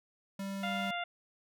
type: tone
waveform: square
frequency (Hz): 196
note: G3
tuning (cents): 0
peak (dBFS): -37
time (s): 0.39-0.91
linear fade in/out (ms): 5
type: harmonic tone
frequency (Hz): 698.5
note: F5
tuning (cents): 0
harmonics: 1 / 2 / 3 / 4 / 5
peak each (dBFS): -37 / -40 / -41 / -43 / -45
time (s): 0.63-1.04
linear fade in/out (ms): 5
effects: none